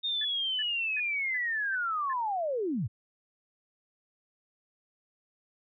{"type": "linear sweep", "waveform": "sine", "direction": "down", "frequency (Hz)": [3700, 86.9], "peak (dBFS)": -28, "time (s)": [0.03, 2.88], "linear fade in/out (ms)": 20}
{"type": "tone bursts", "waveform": "sine", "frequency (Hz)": 1741, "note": "A6", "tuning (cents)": -19, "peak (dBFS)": -35, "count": 6, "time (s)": [0.21, 2.132], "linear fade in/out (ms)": 5, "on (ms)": 37, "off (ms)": 340}
{"effects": []}